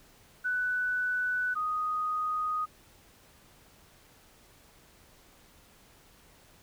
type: tone pair in turn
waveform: sine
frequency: 1491 / 1244.3 Hz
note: F#6 / D#6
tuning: +13 / 0 cents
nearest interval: minor third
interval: 313 cents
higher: first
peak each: -27 / -28 dBFS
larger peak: first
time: 0.44-1.55 / 1.55-2.66 s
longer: neither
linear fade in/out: 20 ms
effects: pink hiss -59 dBFS RMS until 6.62 s